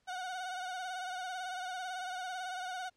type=tone with vibrato; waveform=30% pulse; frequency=736 Hz; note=F#5; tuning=9 cents flat; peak=-35 dBFS; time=0.07-2.9 s; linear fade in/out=20 ms; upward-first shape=sine; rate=18 Hz; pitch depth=49 cents each way; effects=pink hiss -75 dBFS RMS until 2.96 s + low-pass 7000 Hz 12 dB/octave